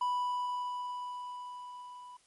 triangle tone with level ramp, 987.8 Hz, B5, in tune, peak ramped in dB -26 to -45 dBFS, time 0.01-2.17 s, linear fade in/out 5 ms, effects white hiss -67 dBFS RMS until 2.26 s + MP3 48 kbps

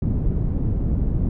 pink low-pass noise, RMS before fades -21 dBFS, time 0.02-1.29 s, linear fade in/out 2 ms, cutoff 200 Hz, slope 12 dB/octave, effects none

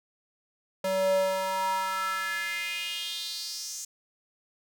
square tone with high-pass filter sweep, 189.8 Hz, F#3, 44 cents sharp, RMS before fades -30 dBFS, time 0.84-3.85 s, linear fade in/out 5 ms, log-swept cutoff 430 to 6700 Hz, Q 4.3, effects none

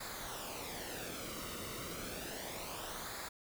pink noise with flanger, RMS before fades -44 dBFS, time 0-3.29 s, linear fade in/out 10 ms, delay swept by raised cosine 0.34 to 1.22 ms, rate 0.31 Hz, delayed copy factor -0.6, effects none

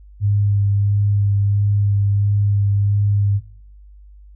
sine tone with vibrato, 101.4 Hz, G#2, 41 cents flat, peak -13 dBFS, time 0.2-3.41 s, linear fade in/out 50 ms, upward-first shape sine, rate 1.5 Hz, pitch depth 13 cents each way, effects noise-tail reverb RT60 0.7 s tail -26 dB re dry + added 50 Hz sine -40 dBFS peak until 4.35 s

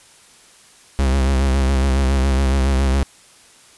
45% pulse tone with vibrato, 66.8 Hz, C2, 36 cents sharp, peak -14 dBFS, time 0.99-3.03 s, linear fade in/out 0 ms, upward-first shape sine, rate 7.2 Hz, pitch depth 57 cents each way, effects white hiss -48 dBFS RMS until 3.77 s + resampled to 24000 Hz

